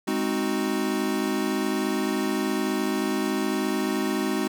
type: chord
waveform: square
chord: Ab dominant seventh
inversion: none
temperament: equal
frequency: 207.7 / 261.6 / 311.1 / 370 Hz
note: Ab3 / C4 / Eb4 / Gb4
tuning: 0 / 0 / 0 / 0 cents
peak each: -30 dBFS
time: 0.07-4.48 s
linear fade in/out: 10 ms
effects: none